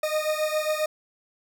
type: beating tone pair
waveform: 40% pulse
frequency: 613 / 620.4 Hz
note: D#5 / D#5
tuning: -26 / -5 cents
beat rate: 7.4 Hz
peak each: -25 / -27 dBFS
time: 0.03-0.86 s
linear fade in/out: 5 ms
effects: none